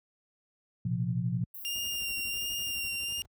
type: chord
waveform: sine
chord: Bb suspended second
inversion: none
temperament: equal with one note detuned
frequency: 116.54 / 128.57 / 174.61 Hz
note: Bb2 / C3 / F3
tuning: 0 / -30 / 0 cents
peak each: -32 dBFS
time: 0.85-1.44 s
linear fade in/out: 5 ms
type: high-pass noise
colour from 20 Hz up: white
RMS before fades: -43 dBFS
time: 1.54-2.89 s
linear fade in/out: 5 ms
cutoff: 12000 Hz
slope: 48 dB/octave
type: tone with vibrato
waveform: sawtooth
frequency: 2794 Hz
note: F7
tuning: in tune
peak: -29 dBFS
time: 1.65-3.22 s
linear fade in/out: 0 ms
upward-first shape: sine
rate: 1.4 Hz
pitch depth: 18 cents each way
type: noise with tremolo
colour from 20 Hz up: brown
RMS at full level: -47 dBFS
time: 1.75-3.26 s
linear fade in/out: 5 ms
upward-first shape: square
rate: 12 Hz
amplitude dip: 65%
effects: high-pass 60 Hz 12 dB/octave